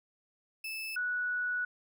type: tone pair in turn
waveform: 35% pulse / sine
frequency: 2623 / 1472.1 Hz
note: E7 / F#6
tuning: -9 / -9 cents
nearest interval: minor seventh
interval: 1000 cents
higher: first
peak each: -35 / -30 dBFS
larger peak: second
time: 0.64-0.96 / 0.96-1.65 s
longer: second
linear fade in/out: 5 ms
effects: none